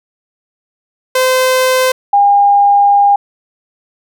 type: tone pair in turn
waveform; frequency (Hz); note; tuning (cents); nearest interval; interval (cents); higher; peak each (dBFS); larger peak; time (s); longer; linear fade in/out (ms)
sawtooth / sine; 515 / 808.2; C5 / G#5; -28 / -47; minor sixth; 781; second; -5; neither; 1.15-1.92 / 2.13-3.16; second; 5
effects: none